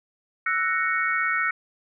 sine chord, F# dominant seventh, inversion third, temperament equal with one note detuned, 1324.6 / 1480 / 1864.7 / 2217 Hz, E6 / F#6 / A#6 / C#7, +8 / 0 / 0 / 0 cents, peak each -27 dBFS, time 0.46-1.51 s, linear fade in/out 5 ms, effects none

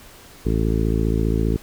harmonic tone, 55 Hz, A1, in tune, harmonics 1 / 2 / 3 / 4 / 5 / 6 / 7 / 8, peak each -21 / -24 / -26 / -27 / -28 / -29 / -29 / -30 dBFS, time 0.45-1.57 s, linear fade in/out 10 ms, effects pink hiss -45 dBFS RMS until 1.62 s

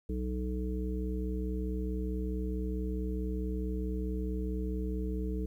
harmonic tone, 62.3 Hz, B1, 16 cents sharp, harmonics 1 / 3 / 5 / 7, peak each -33 / -38 / -40 / -41 dBFS, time 0.09-5.46 s, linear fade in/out 5 ms, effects 11-bit

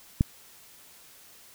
click, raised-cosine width 5 ms, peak -8 dBFS, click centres 0.209 s, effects white hiss -53 dBFS RMS until 1.54 s

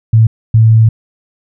sine tone bursts at uneven times, 111.7 Hz, A2, 27 cents sharp, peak -3 dBFS, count 2, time 0.13-0.27 / 0.54-0.89 s, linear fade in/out 5 ms, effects none

